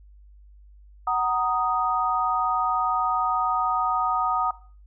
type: chord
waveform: sine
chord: D# minor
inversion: first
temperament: just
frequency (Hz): 746.7 / 933.4 / 1244.5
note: F#5 / A#5 / D#6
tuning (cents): +16 / +2 / 0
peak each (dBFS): -26 / -27 / -24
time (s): 1.07-4.51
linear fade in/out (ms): 5
effects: noise-tail reverb RT60 0.4 s tail -18 dB re dry + added 50 Hz sine -47 dBFS peak until 4.86 s